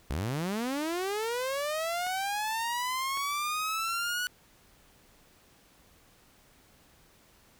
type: linear sweep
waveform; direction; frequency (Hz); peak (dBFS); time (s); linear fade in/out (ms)
sawtooth; up; 58.27 to 1480; -26; 0.1-4.27; 0
type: clicks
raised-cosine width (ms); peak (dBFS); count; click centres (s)
0.3; -28; 2; 2.067 / 3.173
effects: pink hiss -61 dBFS RMS until 7.59 s